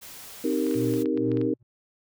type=noise; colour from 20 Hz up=white; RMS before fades=-43 dBFS; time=0.01-1.04 s; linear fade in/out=20 ms
type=chord; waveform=sine; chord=C minor seventh; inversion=none; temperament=equal; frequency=261.6 / 311.1 / 392 / 466.2 Hz; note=C4 / Eb4 / G4 / Bb4; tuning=0 / 0 / 0 / 0 cents; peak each=-28 / -26 / -30 / -29 dBFS; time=0.44-1.54 s; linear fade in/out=5 ms
type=clicks; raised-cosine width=0.3 ms; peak=-26 dBFS; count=9; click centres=0.667 / 0.712 / 0.742 / 0.938 / 1.058 / 1.175 / 1.317 / 1.372 / 1.414 s
type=tone with tremolo; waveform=triangle; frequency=119.5 Hz; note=A#2; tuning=43 cents sharp; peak=-26 dBFS; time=0.75-1.63 s; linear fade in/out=5 ms; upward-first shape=sine; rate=2.1 Hz; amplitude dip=100%
effects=none